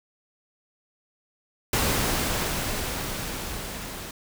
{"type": "noise with level ramp", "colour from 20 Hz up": "pink", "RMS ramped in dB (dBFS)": [-23, -37], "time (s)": [1.73, 4.11], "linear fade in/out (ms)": 2, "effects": []}